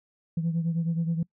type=beating tone pair; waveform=sine; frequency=164.81 / 174.31 Hz; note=E3 / F3; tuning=0 / -3 cents; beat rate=9.5 Hz; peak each=-24 / -30 dBFS; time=0.37-1.23 s; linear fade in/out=5 ms; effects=noise-tail reverb RT60 0.1 s tail -25 dB re dry + tanh soft clip ceiling -20 dBFS